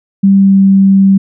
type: tone with pitch glide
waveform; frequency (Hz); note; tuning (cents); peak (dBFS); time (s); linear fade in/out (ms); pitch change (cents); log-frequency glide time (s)
sine; 196 to 194.42; G3 to G3; 0 to -14; -3; 0.23-1.18; 10; -14; 0.35-0.57
effects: none

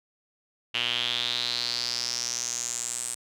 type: tone with band-pass filter sweep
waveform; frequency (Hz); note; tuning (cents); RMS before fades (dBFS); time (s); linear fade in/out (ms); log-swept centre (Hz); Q
sawtooth; 120.5; B2; -42; -30; 0.74-3.15; 10; 2900 to 8500; 6.2
effects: none

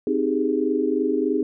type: chord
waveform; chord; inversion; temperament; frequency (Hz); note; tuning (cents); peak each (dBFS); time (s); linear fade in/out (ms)
sine; Ab major seventh; first; equal; 261.6 / 311.1 / 392 / 415.3; C4 / Eb4 / G4 / Ab4; 0 / 0 / 0 / 0; -25 / -24 / -26 / -24; 0.07-1.43; 2
effects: none

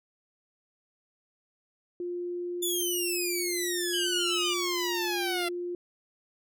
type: tone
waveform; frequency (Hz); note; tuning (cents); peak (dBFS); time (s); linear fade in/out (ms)
sine; 352.2; F4; +15; -31; 2-5.75; 2
type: exponential sweep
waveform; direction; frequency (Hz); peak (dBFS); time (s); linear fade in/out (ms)
10% pulse; down; 3520 to 679; -21; 2.62-5.49; 10
type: tone with vibrato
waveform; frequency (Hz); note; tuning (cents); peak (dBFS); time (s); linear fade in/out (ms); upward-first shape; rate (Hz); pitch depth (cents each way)
sine; 2951; F#7; -5; -29; 3.93-4.54; 10; triangle; 7.9; 67
effects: none

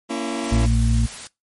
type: chord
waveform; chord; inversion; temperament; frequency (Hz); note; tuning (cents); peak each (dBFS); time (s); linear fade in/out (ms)
sawtooth; A# diminished; none; just; 233.1 / 279.7 / 335.6; A#3 / C#4 / E4; 0 / +16 / +31; -24; 0.09-0.67; 20
type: noise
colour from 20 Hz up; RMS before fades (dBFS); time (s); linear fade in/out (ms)
white; -35; 0.44-1.27; 0
type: harmonic tone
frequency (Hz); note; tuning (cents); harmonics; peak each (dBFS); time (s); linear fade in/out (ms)
57.2; A#1; -32; 1 / 2 / 4; -17 / -20 / -23; 0.51-1.07; 20
effects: noise-tail reverb RT60 0.2 s tail -22 dB re dry + MP3 48 kbps

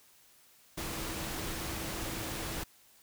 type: tone in noise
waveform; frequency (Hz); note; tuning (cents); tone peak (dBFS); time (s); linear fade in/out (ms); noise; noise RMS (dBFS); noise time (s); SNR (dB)
sine; 325.5; E4; -22; -46; 0.77-2.64; 10; pink; -38; 0.77-2.64; -11
effects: white hiss -62 dBFS RMS until 3.02 s

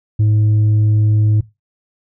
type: tone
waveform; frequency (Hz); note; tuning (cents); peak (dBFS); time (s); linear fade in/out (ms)
sine; 106.7; G#2; +47; -7; 0.19-1.41; 10
effects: noise-tail reverb RT60 0.2 s tail -17 dB re dry + tanh soft clip ceiling -9 dBFS

